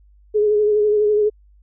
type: tone with vibrato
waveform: sine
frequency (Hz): 420.6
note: G#4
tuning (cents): +22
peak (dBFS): -13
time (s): 0.34-1.3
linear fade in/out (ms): 20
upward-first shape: sine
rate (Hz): 12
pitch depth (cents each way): 31
effects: added 50 Hz sine -48 dBFS peak until 1.62 s